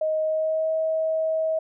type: tone with pitch glide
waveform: sine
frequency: 626 to 638.4 Hz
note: D#5 to D#5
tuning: +10 to +44 cents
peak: -21 dBFS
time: 0.01-1.59 s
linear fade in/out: 5 ms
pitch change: +34 cents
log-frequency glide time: 0.22-0.72 s
effects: none